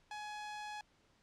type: tone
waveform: sawtooth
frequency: 841 Hz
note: G#5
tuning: 22 cents sharp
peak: -39 dBFS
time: 0.11-0.81 s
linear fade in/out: 2 ms
effects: pink hiss -71 dBFS RMS until 1.22 s + low-pass 6000 Hz 12 dB/octave